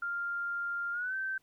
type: tone with pitch glide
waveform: sine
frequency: 1396.9 to 1550 Hz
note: F6 to G6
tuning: 0 to -20 cents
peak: -32 dBFS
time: 0.02-1.38 s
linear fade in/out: 5 ms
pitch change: +180 cents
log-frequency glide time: 0.92-1.15 s
effects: pink hiss -72 dBFS RMS until 1.42 s